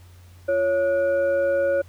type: tone with frequency modulation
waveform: sine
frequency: 554.4 Hz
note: C#5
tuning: in tune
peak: -18 dBFS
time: 0.48-1.82 s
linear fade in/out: 10 ms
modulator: 900 Hz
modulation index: 0.45
effects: added 89 Hz sine -45 dBFS peak until 1.88 s + pink hiss -56 dBFS RMS until 1.88 s